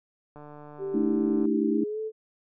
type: click train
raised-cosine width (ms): 1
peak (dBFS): -32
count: 163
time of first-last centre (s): 0.36-1.455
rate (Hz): 148
type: tone with pitch glide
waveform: sine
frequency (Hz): 391.4 to 436.8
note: G4 to A4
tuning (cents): -3 to -13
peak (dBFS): -29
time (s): 0.78-2.12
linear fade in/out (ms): 50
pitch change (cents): +190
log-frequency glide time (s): 1.68-2
type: chord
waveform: sine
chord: A suspended fourth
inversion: none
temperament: equal with one note detuned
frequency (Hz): 220 / 293.7 / 323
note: A3 / D4 / E4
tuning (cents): 0 / 0 / -35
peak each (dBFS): -27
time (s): 0.94-1.84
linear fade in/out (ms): 5
effects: none